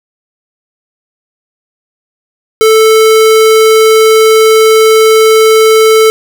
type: tone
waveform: square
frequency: 440 Hz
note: A4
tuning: in tune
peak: -3 dBFS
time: 2.61-6.1 s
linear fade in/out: 0 ms
effects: none